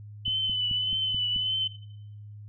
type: tone with vibrato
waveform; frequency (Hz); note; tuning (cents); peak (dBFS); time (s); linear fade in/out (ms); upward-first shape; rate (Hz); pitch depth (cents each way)
sine; 3019; F#7; +34; -25; 0.25-1.68; 10; triangle; 1.7; 39
type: click train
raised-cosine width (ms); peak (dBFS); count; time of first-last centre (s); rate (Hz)
5; -26; 6; 0.28-1.362; 4.62
effects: noise-tail reverb RT60 0.8 s tail -17 dB re dry + added 104 Hz sine -41 dBFS peak until 2.48 s